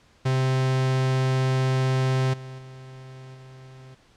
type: tone with level steps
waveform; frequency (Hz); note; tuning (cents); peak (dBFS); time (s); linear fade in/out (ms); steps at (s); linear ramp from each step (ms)
45% pulse; 130.81; C3; 0; -20 / -36 / -40 / -43; 0.25-3.95; 10; 2.33 / 2.58 / 3.34; 10
effects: pink hiss -58 dBFS RMS until 4.16 s + low-pass 6000 Hz 12 dB/octave